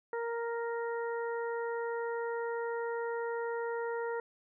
harmonic tone, 466.2 Hz, A#4, in tune, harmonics 1 / 2 / 3 / 4, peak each -34 / -40 / -44 / -46 dBFS, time 0.13-4.2 s, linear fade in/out 2 ms, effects none

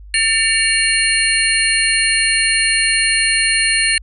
sine tone cluster, 1791 / 2259 / 2785 / 4231 / 9290 Hz, A6 / C#7 / F7 / C8 / D9, +30 / +32 / -5 / +19 / -20 cents, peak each -19 dBFS, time 0.14-3.98 s, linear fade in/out 2 ms, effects added 50 Hz sine -34 dBFS peak until 4.02 s

